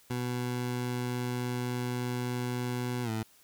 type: tone with pitch glide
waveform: 20% pulse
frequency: 123.47 to 110.64 Hz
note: B2 to A2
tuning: 0 to +10 cents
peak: -26 dBFS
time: 0.1-3.23 s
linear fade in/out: 5 ms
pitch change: -190 cents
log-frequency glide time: 3.03-3.1 s
effects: white hiss -61 dBFS RMS until 3.43 s